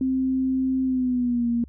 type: tone with pitch glide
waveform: sine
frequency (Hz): 261.6 to 235.8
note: C4 to A#3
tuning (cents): 0 to +20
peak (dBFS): -20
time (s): 0.01-1.64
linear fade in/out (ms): 2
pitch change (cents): -180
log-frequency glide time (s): 0.84-1.48
effects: added 68 Hz sine -43 dBFS peak until 1.68 s